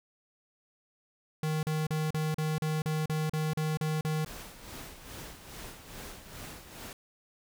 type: tone bursts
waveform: square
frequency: 155.56 Hz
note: D#3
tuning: in tune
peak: -29 dBFS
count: 12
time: 1.43-4.248 s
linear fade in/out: 2 ms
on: 200 ms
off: 38 ms
type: noise with tremolo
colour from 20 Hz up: pink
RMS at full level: -43 dBFS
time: 4.26-6.93 s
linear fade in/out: 2 ms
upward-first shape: sine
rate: 2.4 Hz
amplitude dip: 60%
effects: none